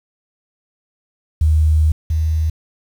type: tone pair in turn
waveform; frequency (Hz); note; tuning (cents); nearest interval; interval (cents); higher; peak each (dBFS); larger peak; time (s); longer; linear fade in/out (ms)
sine; 77.78 / 78.96; D#2 / D#2; 0 / +26; unison; 26; second; -10 / -14; first; 1.41-1.92 / 2.1-2.5; first; 5
effects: 7-bit